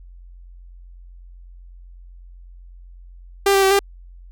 sawtooth tone with pitch steps, 396.4 / 391 / 385.1 / 398.2 Hz, G4 / G4 / G4 / G4, +19 / -4 / -31 / +27 cents, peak -9 dBFS, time 3.46-3.792 s, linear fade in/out 5 ms, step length 83 ms, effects added 44 Hz sine -39 dBFS peak until 4.31 s

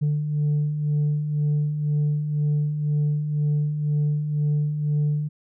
sine beating tone pair, 146.83 / 148.83 Hz, D3 / D3, 0 / +23 cents, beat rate 2 Hz, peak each -27 / -19 dBFS, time 0.01-5.29 s, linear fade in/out 20 ms, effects tanh soft clip ceiling -17 dBFS

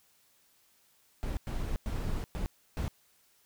brown noise bursts at uneven times, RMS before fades -33 dBFS, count 5, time 1.23-1.37 / 1.47-1.76 / 1.86-2.24 / 2.35-2.46 / 2.77-2.88 s, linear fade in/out 0 ms, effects white hiss -67 dBFS RMS until 3.45 s

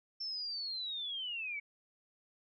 sine linear sweep, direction down, 5390 to 2217 Hz, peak -37 dBFS, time 0.2-1.6 s, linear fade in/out 10 ms, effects none

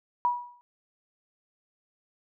sine tone with exponential decay, 970 Hz, B5, 31 cents flat, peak -19 dBFS, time 0.25-0.61 s, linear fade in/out 0 ms, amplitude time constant 78 ms, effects none

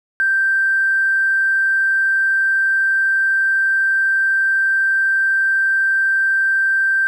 triangle tone with tanh clipping, 1568 Hz, G6, in tune, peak -13 dBFS, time 0.2-7.07 s, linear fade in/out 0 ms, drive 3 dB, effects none

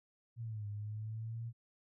sine exponential two-way sweep, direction down then up, 118.8 to 102.5 to 117.4 Hz, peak -39 dBFS, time 0.36-1.53 s, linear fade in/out 50 ms, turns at 0.67 s, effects none

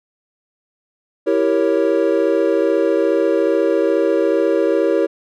triangle chord, E diminished seventh, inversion none, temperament equal, 329.6 / 392 / 466.2 / 554.4 Hz, E4 / G4 / Bb4 / Db5, 0 / 0 / 0 / 0 cents, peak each -17 dBFS, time 1.26-5.07 s, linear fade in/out 20 ms, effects none

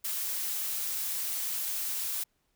blue noise, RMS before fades -33 dBFS, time 0.04-2.24 s, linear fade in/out 10 ms, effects pink hiss -75 dBFS RMS until 2.55 s

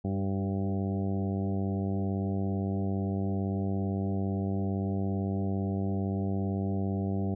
harmonic tone with a mistuned harmonic, 97.7 Hz, G2, 5 cents flat, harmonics 1 / 2 / 3 / 4 / 5 / 6 / 7 / 8, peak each -31 / -31 / -38 / -39 / -45 / -47 / -43 / -48 dBFS, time 0.04-7.35 s, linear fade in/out 10 ms, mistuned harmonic 4, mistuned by -17 cents, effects none

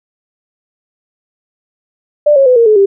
sine tone with pitch steps, 592 / 546 / 503.6 / 464.5 / 428.4 / 395.1 Hz, D5 / C#5 / B4 / A#4 / A4 / G4, +14 / -26 / +34 / -6 / -46 / +14 cents, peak -4 dBFS, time 2.26-2.86 s, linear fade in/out 10 ms, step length 100 ms, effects none

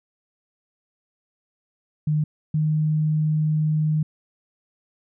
sine tone pair in turn, 152.1 / 154.22 Hz, D#3 / D#3, -39 / -15 cents, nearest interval unison, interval 24 cents, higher second, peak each -18 dBFS, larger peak neither, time 2.07-2.24 / 2.54-4.03 s, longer second, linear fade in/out 5 ms, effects none

